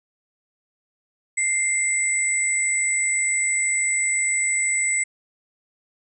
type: tone pair together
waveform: sine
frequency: 2093 / 7927 Hz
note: C7 / B8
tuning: 0 / +5 cents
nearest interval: octave + major seventh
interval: 2305 cents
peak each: -22 dBFS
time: 1.37-5.04 s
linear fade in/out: 10 ms
effects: none